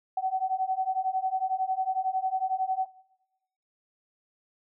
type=beating tone pair; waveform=sine; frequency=750 / 761 Hz; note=F#5 / F#5; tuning=+23 / +48 cents; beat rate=11 Hz; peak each=-29 dBFS; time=0.17-2.86 s; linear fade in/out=5 ms; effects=noise-tail reverb RT60 0.9 s tail -20 dB re dry